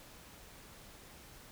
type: silence
effects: pink hiss -55 dBFS RMS until 1.51 s